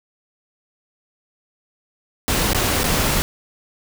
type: noise with dropouts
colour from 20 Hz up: pink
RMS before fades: -19 dBFS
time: 2.28-3.22 s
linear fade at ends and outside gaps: 0 ms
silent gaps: 2.532-2.547 / 2.833-2.841 s
effects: none